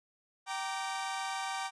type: chord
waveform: sawtooth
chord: G minor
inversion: none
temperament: equal with one note detuned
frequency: 774.1 / 932.3 / 1174.7 Hz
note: G5 / Bb5 / D6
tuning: -22 / 0 / 0 cents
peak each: -33 / -37 / -37 dBFS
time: 0.46-1.71 s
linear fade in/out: 50 ms
effects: resampled to 22050 Hz